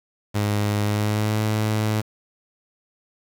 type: tone with pitch glide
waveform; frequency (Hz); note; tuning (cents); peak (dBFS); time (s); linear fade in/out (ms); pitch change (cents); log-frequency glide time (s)
sawtooth; 103.83 to 107.86; G#2 to A2; 0 to -34; -16; 0.34-2.02; 20; +66; 0.82-1.4
effects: 7-bit